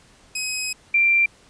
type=tone pair in turn; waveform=15% pulse / sine; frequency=2533 / 2363 Hz; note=D#7 / D7; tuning=+30 / +10 cents; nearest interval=minor second; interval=120 cents; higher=first; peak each=-17 / -14 dBFS; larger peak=second; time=0.35-0.73 / 0.94-1.26 s; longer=first; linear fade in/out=5 ms; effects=pink hiss -53 dBFS RMS until 1.49 s + resampled to 22050 Hz